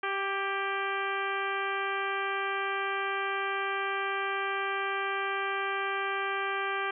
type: harmonic tone with a mistuned harmonic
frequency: 392 Hz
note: G4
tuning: in tune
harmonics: 1 / 2 / 3 / 4 / 5 / 6 / 7 / 8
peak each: -36 / -37 / -34 / -35 / -40 / -38 / -45 / -44 dBFS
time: 0.03-6.91 s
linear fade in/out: 5 ms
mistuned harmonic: 4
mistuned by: +21 cents
effects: none